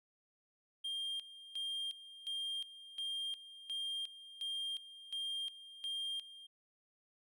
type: tone with tremolo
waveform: triangle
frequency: 3202 Hz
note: G7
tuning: 36 cents sharp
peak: -36 dBFS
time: 0.84-6.47 s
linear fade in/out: 10 ms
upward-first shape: square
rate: 1.4 Hz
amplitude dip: 80%
effects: none